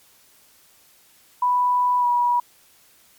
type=tone with pitch glide; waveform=sine; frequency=987.8 to 969.1 Hz; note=B5 to B5; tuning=0 to -33 cents; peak=-16 dBFS; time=1.42-2.4 s; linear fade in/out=5 ms; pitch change=-33 cents; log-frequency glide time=1.99-2.06 s; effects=white hiss -55 dBFS RMS until 3.18 s + MP3 96 kbps